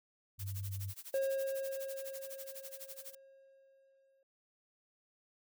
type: tone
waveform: sine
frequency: 98 Hz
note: G2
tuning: in tune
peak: -38 dBFS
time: 0.38-0.94 s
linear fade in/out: 50 ms
type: noise with tremolo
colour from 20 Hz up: blue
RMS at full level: -46 dBFS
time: 0.39-3.15 s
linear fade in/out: 5 ms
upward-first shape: sine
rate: 12 Hz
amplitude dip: 95%
type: tone with exponential decay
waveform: triangle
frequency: 540 Hz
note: C#5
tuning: 45 cents flat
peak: -28 dBFS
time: 1.14-4.23 s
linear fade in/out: 2 ms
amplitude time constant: 670 ms
effects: none